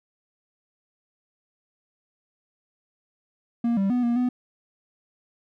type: tone with pitch steps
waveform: triangle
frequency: 235 / 195.5 / 246.7 / 237.2 / 248.5 Hz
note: A#3 / G3 / B3 / A#3 / B3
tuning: +14 / -4 / -2 / +30 / +11 cents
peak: -18 dBFS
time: 3.64-4.29 s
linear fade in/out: 5 ms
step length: 130 ms
effects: none